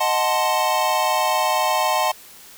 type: chord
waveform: square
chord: D# diminished seventh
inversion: none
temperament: equal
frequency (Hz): 622.3 / 740 / 880 / 1046.5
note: D#5 / F#5 / A5 / C6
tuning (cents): 0 / 0 / 0 / 0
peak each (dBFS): -25 / -24 / -23 / -24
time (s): 0-2.12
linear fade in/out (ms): 10
effects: white hiss -44 dBFS RMS until 2.57 s